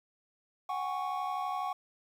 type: chord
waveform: triangle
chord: F# suspended second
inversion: none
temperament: equal with one note detuned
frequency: 740 / 812.1 / 1108.7 Hz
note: F#5 / G#5 / C#6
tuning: 0 / -39 / 0 cents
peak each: -34 / -36 / -34 dBFS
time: 0.69-1.73 s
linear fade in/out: 5 ms
effects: 10-bit